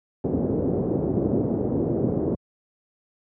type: low-pass noise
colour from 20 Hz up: white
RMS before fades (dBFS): -23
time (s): 0.24-2.35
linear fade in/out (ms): 2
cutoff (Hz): 440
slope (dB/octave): 24
effects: high-pass 100 Hz 12 dB/octave